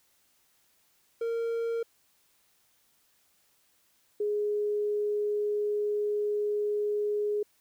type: tone pair in turn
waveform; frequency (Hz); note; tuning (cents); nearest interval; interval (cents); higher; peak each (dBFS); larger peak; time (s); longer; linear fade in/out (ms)
triangle / sine; 461.6 / 416.4; A#4 / G#4; -17 / +5; major second; 178; first; -26; neither; 1.21-1.83 / 4.2-7.43; second; 5
effects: white hiss -68 dBFS RMS until 7.6 s